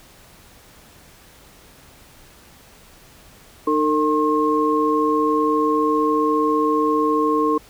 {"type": "tone cluster", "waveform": "sine", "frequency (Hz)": [305, 453.7, 1072], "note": ["D#4", "A#4", "C6"], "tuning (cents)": [-34, -47, 42], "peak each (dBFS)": -20, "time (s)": [3.67, 7.58], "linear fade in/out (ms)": 5, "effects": ["pink hiss -48 dBFS RMS until 7.69 s"]}